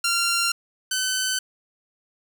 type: tone pair in turn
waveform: 10% pulse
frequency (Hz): 1382 / 1519.8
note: F6 / F#6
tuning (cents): -19 / +46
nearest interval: major second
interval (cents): 165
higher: second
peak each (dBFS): -12 / -14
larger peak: first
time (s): 0.04-0.52 / 0.91-1.39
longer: neither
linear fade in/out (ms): 5
effects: none